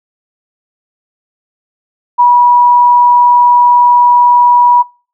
sine tone, 971 Hz, B5, 30 cents flat, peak -3 dBFS, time 2.18-4.83 s, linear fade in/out 20 ms, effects noise-tail reverb RT60 0.4 s tail -26 dB re dry

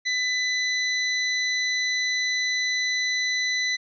25% pulse tone, 2000 Hz, B6, 21 cents sharp, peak -19 dBFS, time 0.05-3.77 s, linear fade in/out 20 ms, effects resampled to 16000 Hz

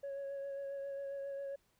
sine tone with vibrato, 554.4 Hz, C#5, in tune, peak -37 dBFS, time 0.03-1.56 s, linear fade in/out 10 ms, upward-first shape sine, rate 7.4 Hz, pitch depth 17 cents each way, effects tanh soft clip ceiling -38 dBFS + pink hiss -75 dBFS RMS until 1.79 s

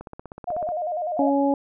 click train, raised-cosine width 1 ms, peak -23 dBFS, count 12, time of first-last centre 0.01-0.689 s, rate 16.2 Hz
sine tone with vibrato, 663 Hz, E5, 10 cents sharp, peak -24 dBFS, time 0.47-1.3 s, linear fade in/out 10 ms, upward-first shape square, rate 10 Hz, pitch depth 120 cents each way
harmonic tone, 279.3 Hz, C#4, 13 cents sharp, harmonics 1 / 2 / 3, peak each -20 / -23 / -25 dBFS, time 1.19-1.54 s, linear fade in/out 2 ms
effects none

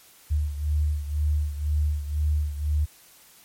sine beating tone pair, 74.4 / 76.4 Hz, D2 / D#2, +23 / -31 cents, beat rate 2 Hz, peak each -23 / -28 dBFS, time 0.3-2.86 s, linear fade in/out 20 ms, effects white hiss -53 dBFS RMS until 3.44 s + MP3 64 kbps

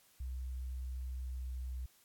sine tone with pitch glide, 63.7 to 63.26 Hz, C2 to B1, -46 to +42 cents, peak -38 dBFS, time 0.2-1.86 s, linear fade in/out 5 ms, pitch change -12 cents, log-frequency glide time 1.11-1.57 s, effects white hiss -67 dBFS RMS until 2.04 s + AAC 64 kbps

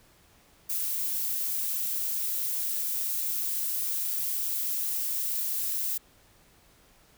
violet noise, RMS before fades -30 dBFS, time 0.69-5.98 s, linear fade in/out 10 ms, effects pink hiss -60 dBFS RMS until 7.17 s

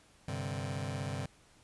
sawtooth chord, G suspended fourth, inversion none, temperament just, 98 / 130.67 / 147 Hz, G2 / C3 / D3, 0 / -2 / +2 cents, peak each -35 / -35 / -36 dBFS, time 0.28-1.26 s, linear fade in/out 5 ms, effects pink hiss -63 dBFS RMS until 1.63 s + resampled to 24000 Hz

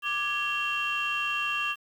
sine tone cluster, 1181 / 1668 / 2737 / 3158 Hz, D6 / G#6 / F7 / G7, +9 / +7 / -36 / +12 cents, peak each -31 / -34 / -28 / -35 dBFS, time 0.02-1.76 s, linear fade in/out 50 ms, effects tanh soft clip ceiling -20 dBFS + 9-bit

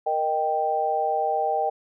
sine chord, Eb major, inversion second, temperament equal with one note detuned, 466.2 / 619.7 / 784 Hz, Bb4 / Eb5 / G5, 0 / -7 / 0 cents, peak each -29 / -27 / -23 dBFS, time 0.06-1.7 s, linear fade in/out 10 ms, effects none

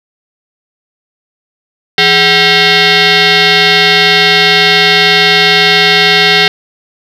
sine tone with frequency modulation, 754 Hz, F#5, 32 cents sharp, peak -3 dBFS, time 1.98-6.48 s, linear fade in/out 2 ms, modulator 585 Hz, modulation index 6.5, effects tanh soft clip ceiling 0 dBFS + 7-bit

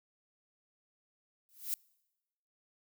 violet noise with exponential growth, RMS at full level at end -31 dBFS, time 1.49-1.74 s, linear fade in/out 0 ms, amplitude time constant 53 ms, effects noise-tail reverb RT60 1.0 s tail -26 dB re dry

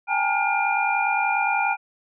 sine tone cluster, 791 / 841 / 908 / 1420 / 2399 Hz, G5 / G#5 / A#5 / F6 / D7, +15 / +22 / -46 / +28 / +36 cents, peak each -25 / -25 / -29 / -27 / -25 dBFS, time 0.07-1.77 s, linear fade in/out 50 ms, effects none

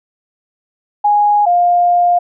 sine tone pair in turn, 828 / 704.1 Hz, G#5 / F5, -5 / +14 cents, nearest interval minor third, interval 281 cents, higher first, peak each -8 dBFS, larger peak neither, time 1.04-1.46 / 1.46-2.19 s, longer second, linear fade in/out 10 ms, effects none

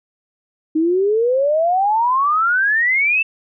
sine exponential sweep, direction up, 307.6 to 2686 Hz, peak -13 dBFS, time 0.75-3.23 s, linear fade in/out 10 ms, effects none

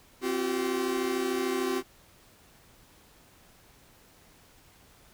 45% pulse chord, C suspended fourth, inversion none, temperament equal with one note detuned, 261.6 / 349.2 / 382.6 Hz, C4 / F4 / G4, 0 / 0 / -42 cents, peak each -33 / -33 / -30 dBFS, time 0.21-1.83 s, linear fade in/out 50 ms, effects pink hiss -58 dBFS RMS until 5.13 s

